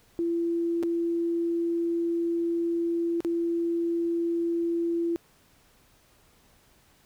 sine tone with dropouts, 338.2 Hz, E4, 44 cents sharp, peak -24 dBFS, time 0.19-5.16 s, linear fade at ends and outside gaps 0 ms, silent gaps 0.828-0.834 / 3.205-3.248 s, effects pink hiss -61 dBFS RMS until 7.05 s

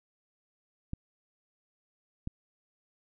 clicks, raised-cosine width 5 ms, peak -22 dBFS, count 2, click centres 0.934 / 2.274 s, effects none

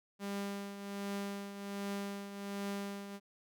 sawtooth tone with tremolo, 200 Hz, G3, 35 cents sharp, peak -32 dBFS, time 0.19-3.2 s, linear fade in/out 50 ms, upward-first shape triangle, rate 1.3 Hz, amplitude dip 65%, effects none

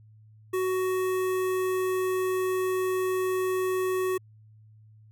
square tone with notch filter, 372.2 Hz, F#4, 10 cents sharp, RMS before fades -27 dBFS, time 0.53-4.18 s, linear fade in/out 10 ms, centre 4500 Hz, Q 0.89, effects added 108 Hz sine -51 dBFS peak until 5.11 s

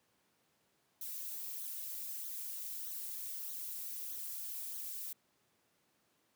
violet noise with flanger, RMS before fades -43 dBFS, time 1.01-5.13 s, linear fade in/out 5 ms, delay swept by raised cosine 0.39 to 4.29 ms, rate 1.6 Hz, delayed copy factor -0.65, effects pink hiss -75 dBFS RMS until 6.35 s + high-pass 150 Hz 12 dB/octave

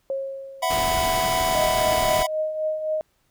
sine tone with exponential decay, 542 Hz, C#5, 39 cents flat, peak -22 dBFS, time 0.1-1.25 s, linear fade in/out 1 ms, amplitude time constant 250 ms
square chord, E suspended second, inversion none, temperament equal with one note detuned, 659.3 / 740 / 995.8 Hz, E5 / F#5 / B5, 0 / 0 / +14 cents, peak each -26 dBFS, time 0.62-2.27 s, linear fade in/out 10 ms
pink noise, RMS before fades -29 dBFS, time 0.7-2.23 s, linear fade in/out 5 ms
sine tone with tremolo, 622.3 Hz, D#5, in tune, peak -20 dBFS, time 1.55-3.01 s, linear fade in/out 0 ms, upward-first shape triangle, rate 3.8 Hz, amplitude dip 60%
effects pink hiss -67 dBFS RMS until 3.3 s

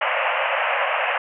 pink band-pass noise, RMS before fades -22 dBFS, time 0.01-1.18 s, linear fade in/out 5 ms, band 520 to 2900 Hz, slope 96 dB/octave, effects none

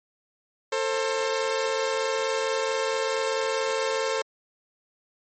sawtooth tone pair together, 447.3 / 531.9 Hz, A4 / C5, +28 / +28 cents, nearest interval minor third, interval 300 cents, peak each -23 dBFS, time 0.72-4.22 s, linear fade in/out 5 ms, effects MP3 32 kbps

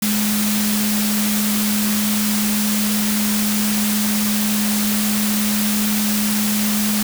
sine tone in noise, 210 Hz, G#3, 19 cents sharp, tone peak -18 dBFS, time 0.02-7.03 s, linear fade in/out 5 ms, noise white, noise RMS -22 dBFS, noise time 0.02-7.03 s, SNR +1 dB, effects none

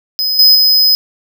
square tone with level steps, 5040 Hz, D#8, 21 cents sharp, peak -13 / -4 / -7 dBFS, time 0.19-0.95 s, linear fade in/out 0 ms, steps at 0.39 / 0.55 s, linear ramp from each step 2 ms, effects none

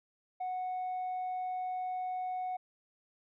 triangle tone with tanh clipping, 737 Hz, F#5, 7 cents flat, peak -34 dBFS, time 0.4-2.57 s, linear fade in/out 10 ms, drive 6 dB, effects none

